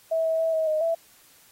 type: tone with pitch steps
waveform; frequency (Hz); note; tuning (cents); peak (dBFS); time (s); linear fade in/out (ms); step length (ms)
sine; 650 / 646 / 651 / 638 / 620 / 662; E5 / E5 / E5 / D#5 / D#5 / E5; -24 / -35 / -22 / +43 / -6 / +7; -21; 0.11-0.95; 10; 140
effects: white hiss -56 dBFS RMS until 1.51 s + AAC 48 kbps